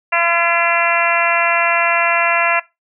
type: harmonic tone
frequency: 340 Hz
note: F4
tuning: 46 cents flat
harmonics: 2 / 3 / 4 / 5 / 6 / 7 / 8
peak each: -20 / -20 / -20 / -20 / -20 / -20 / -20 dBFS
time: 0.12-2.6 s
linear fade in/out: 10 ms
effects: noise-tail reverb RT60 0.2 s tail -19 dB re dry